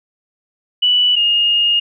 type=tone pair in turn; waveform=sine; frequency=2960 / 2845 Hz; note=F#7 / F7; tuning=0 / +31 cents; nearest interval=minor second; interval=69 cents; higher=first; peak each=-10 / -11 dBFS; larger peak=first; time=0.82-1.16 / 1.16-1.8 s; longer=second; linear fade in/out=10 ms; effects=none